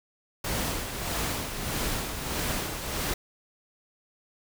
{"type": "noise with tremolo", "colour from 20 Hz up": "pink", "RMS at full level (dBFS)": -29, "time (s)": [0.44, 3.14], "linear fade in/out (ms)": 5, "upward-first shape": "sine", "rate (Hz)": 1.6, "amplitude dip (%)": 50, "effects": []}